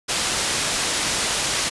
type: low-pass noise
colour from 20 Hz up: white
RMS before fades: -23 dBFS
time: 0.08-1.7 s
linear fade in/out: 20 ms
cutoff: 7900 Hz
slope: 12 dB/octave
effects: resampled to 24000 Hz